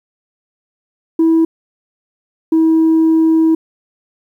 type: tone pair in turn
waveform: sine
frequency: 326 / 322.3 Hz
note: E4 / E4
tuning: -19 / -39 cents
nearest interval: unison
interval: 20 cents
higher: first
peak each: -6 dBFS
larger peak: neither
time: 1.19-1.45 / 2.52-3.55 s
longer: second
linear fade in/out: 5 ms
effects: tanh soft clip ceiling -6 dBFS + 8-bit